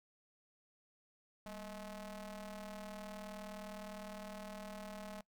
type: ring-modulated tone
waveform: sawtooth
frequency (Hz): 216.9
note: A3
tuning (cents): -25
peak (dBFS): -39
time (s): 1.46-5.21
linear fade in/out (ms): 2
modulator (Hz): 414
effects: noise-tail reverb RT60 0.1 s tail -22 dB re dry